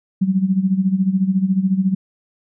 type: tone with tremolo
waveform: sine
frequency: 190 Hz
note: F#3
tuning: 46 cents sharp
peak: -11 dBFS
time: 0.21-1.95 s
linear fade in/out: 10 ms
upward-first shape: sine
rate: 14 Hz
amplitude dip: 75%
effects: none